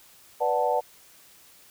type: chord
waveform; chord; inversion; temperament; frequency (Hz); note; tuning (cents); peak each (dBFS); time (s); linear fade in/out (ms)
sine; B minor seventh; none; equal; 493.9 / 587.3 / 740 / 880; B4 / D5 / F#5 / A5; 0 / 0 / 0 / 0; -27; 0.4-0.81; 20
effects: white hiss -54 dBFS RMS until 1.7 s

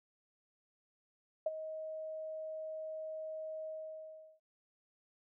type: tone with ADSR envelope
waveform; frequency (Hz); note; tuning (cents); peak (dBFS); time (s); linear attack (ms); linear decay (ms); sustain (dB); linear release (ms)
sine; 630; D#5; +21; -28; 1.46-4.4; 5; 28; -12; 730
effects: none

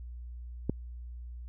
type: click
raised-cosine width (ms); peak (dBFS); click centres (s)
3; -15; 0.696
effects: added 60 Hz sine -40 dBFS peak until 1.48 s

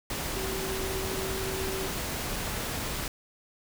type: tone in noise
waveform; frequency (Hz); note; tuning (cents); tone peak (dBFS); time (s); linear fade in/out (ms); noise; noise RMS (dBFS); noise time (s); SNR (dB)
sine; 382.4; G4; -43; -34; 0.36-1.88; 2; pink; -33; 0.1-3.08; -4
effects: none

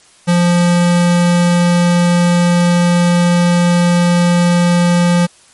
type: tone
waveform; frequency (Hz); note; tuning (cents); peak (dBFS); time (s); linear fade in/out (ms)
square; 174.61; F3; 0; -9; 0.27-5.27; 20
effects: white hiss -46 dBFS RMS until 5.53 s + MP3 48 kbps

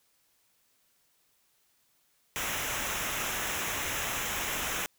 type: noise with comb filter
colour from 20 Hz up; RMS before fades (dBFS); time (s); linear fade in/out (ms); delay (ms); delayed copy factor
pink; -33; 2.36-4.86; 0; 0.22; -0.7
effects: white hiss -70 dBFS RMS until 4.98 s

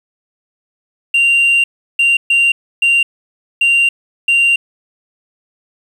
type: tone bursts at uneven times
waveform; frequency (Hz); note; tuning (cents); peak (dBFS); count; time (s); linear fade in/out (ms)
sine; 2771; F7; -14; -6; 6; 1.14-1.64 / 1.99-2.17 / 2.3-2.52 / 2.82-3.03 / 3.61-3.89 / 4.28-4.56; 5
effects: tanh soft clip ceiling -7 dBFS + 7-bit

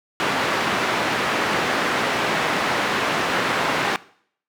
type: band-pass noise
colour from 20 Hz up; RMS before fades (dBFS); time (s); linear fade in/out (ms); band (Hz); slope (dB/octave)
white; -22; 0.2-3.96; 0; 160 to 1900; 12
effects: noise-tail reverb RT60 0.6 s tail -20 dB re dry

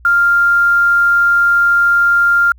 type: tone with quantisation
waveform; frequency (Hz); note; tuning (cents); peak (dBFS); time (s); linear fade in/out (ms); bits
sine; 1396.9; F6; 0; -8; 0.05-2.52; 2; 6
effects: added 60 Hz sine -39 dBFS peak until 2.58 s

